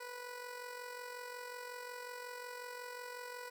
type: tone with amplitude modulation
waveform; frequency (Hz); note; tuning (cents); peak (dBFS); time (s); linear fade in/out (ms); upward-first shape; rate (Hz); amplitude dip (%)
15% pulse; 491.8; B4; -7; -36; 0-3.5; 10; sine; 45.5; 50
effects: none